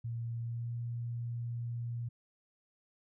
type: tone with pitch glide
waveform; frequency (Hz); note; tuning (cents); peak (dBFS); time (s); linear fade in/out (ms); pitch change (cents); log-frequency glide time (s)
sine; 116.54 to 118.44; A#2 to A#2; 0 to +28; -35; 0.04-2.09; 10; +28; 0.4-0.73
effects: none